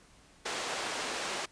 pink band-pass noise, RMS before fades -36 dBFS, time 0.45-1.46 s, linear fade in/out 10 ms, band 440 to 7500 Hz, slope 12 dB/octave, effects pink hiss -60 dBFS RMS until 1.51 s + resampled to 22050 Hz

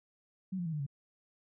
sine tone with pitch steps, 188.4 / 174.77 / 162.13 / 150.4 / 139.52 Hz, F#3 / F3 / E3 / D3 / C#3, +32 / +2 / -28 / +42 / +12 cents, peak -33 dBFS, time 0.52-0.865 s, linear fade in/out 10 ms, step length 69 ms, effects none

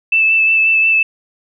sine tone with vibrato, 2637 Hz, E7, in tune, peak -9 dBFS, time 0.12-1.03 s, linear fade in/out 5 ms, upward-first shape sine, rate 5.6 Hz, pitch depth 16 cents each way, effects none

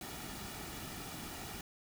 pink noise with comb filter, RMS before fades -45 dBFS, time 0.01-1.61 s, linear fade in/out 2 ms, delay 1.9 ms, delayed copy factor -0.5, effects none

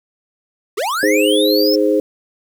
square linear sweep, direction up, 349.2 to 5410 Hz, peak -18 dBFS, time 0.77-1.76 s, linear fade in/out 10 ms
sine chord, Ab major, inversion second, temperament equal, 311.1 / 415.3 / 523.3 Hz, Eb4 / Ab4 / C5, 0 / 0 / 0 cents, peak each -16 dBFS, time 1.03-2 s, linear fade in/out 2 ms
effects 7-bit

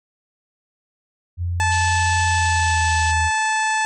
sine tone with pitch glide, 87.31 to 80.53 Hz, F2 to E2, 0 to -40 cents, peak -20 dBFS, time 1.37-3.31 s, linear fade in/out 50 ms, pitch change -140 cents, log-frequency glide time 2.26-3.01 s
harmonic tone, 872 Hz, A5, 16 cents flat, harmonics 1 / 2 / 3 / 4 / 5 / 6 / 7 / 8 / 9 / 10, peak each -20 / -22 / -28 / -35 / -37 / -39 / -35 / -39 / -31 / -39 dBFS, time 1.6-3.85 s, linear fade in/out 0 ms
white band-pass noise, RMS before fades -33 dBFS, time 1.71-3.12 s, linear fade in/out 10 ms, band 2500 to 7100 Hz, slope 48 dB/octave
effects none

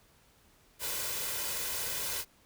white noise with comb filter, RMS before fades -35 dBFS, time 0.79-2.25 s, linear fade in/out 50 ms, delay 2 ms, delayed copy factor +0.55, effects pink hiss -64 dBFS RMS until 2.45 s

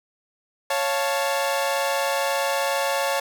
sawtooth chord, Db augmented, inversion none, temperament equal, 554.4 / 698.5 / 880 Hz, Db5 / F5 / A5, 0 / 0 / 0 cents, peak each -20 / -25 / -23 dBFS, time 0.7-3.2 s, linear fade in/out 5 ms, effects none

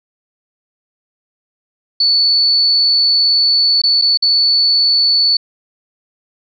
sine tone with dropouts, 4459 Hz, C#8, 9 cents sharp, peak -9 dBFS, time 2-5.37 s, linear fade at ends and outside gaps 5 ms, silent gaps 3.818-3.836 / 4.015-4.02 / 4.174-4.223 s, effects none

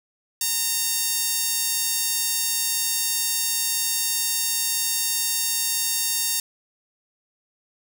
sawtooth tone with high-pass filter, 921 Hz, A#5, 21 cents flat, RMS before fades -24 dBFS, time 0.41-6.4 s, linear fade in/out 2 ms, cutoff 6000 Hz, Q 0.89, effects none

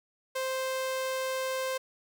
sawtooth tone, 523 Hz, C5, 1 cent flat, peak -26 dBFS, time 0.35-1.78 s, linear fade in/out 10 ms, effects none

